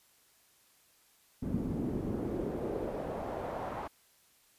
brown noise with band-pass filter sweep, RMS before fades -36 dBFS, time 1.42-3.88 s, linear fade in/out 10 ms, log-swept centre 210 to 920 Hz, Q 1.9, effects white hiss -66 dBFS RMS until 4.58 s + resampled to 32000 Hz

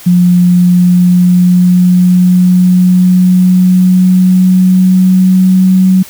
sine tone with pitch glide, 177.9 to 186.96 Hz, F3 to F#3, +32 to +18 cents, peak -3 dBFS, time 0.06-6.03 s, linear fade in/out 10 ms, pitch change +86 cents, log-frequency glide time 0.42-5.86 s, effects white hiss -32 dBFS RMS until 6.09 s

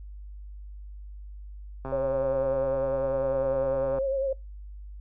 click train, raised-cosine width 1 ms, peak -22 dBFS, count 285, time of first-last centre 1.85-3.985 s, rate 133 Hz
sine tone with vibrato, 541 Hz, C#5, 42 cents flat, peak -24 dBFS, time 1.92-4.33 s, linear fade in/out 5 ms, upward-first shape sine, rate 10 Hz, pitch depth 42 cents each way
effects noise-tail reverb RT60 0.2 s tail -23 dB re dry + added 50 Hz sine -39 dBFS peak until 5 s

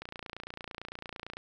click train, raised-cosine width 0.3 ms, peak -24 dBFS, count 40, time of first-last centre 0.02-1.369 s, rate 28.9 Hz, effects none

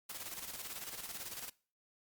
white noise with tremolo, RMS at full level -43 dBFS, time 0.09-1.5 s, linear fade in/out 10 ms, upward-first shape square, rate 18 Hz, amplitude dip 55%, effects noise-tail reverb RT60 0.4 s tail -22 dB re dry + Opus 48 kbps

